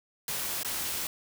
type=noise with dropouts; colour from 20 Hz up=white; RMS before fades=-33 dBFS; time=0.28-1.07 s; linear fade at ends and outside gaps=2 ms; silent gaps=0.632-0.647 s; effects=none